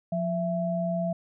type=tone pair together; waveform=sine; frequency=176.3 / 665.6 Hz; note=F3 / E5; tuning=+17 / +17 cents; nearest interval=octave + major seventh; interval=2300 cents; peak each=-28 dBFS; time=0.12-1.13 s; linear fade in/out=5 ms; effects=none